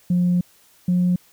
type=tone pair in turn; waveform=sine; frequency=177.6 / 179.04 Hz; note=F3 / F3; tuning=+29 / +43 cents; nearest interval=unison; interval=14 cents; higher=second; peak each=-14 dBFS; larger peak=neither; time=0.1-0.41 / 0.88-1.16 s; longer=first; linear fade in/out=5 ms; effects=tanh soft clip ceiling -12 dBFS + white hiss -55 dBFS RMS until 1.32 s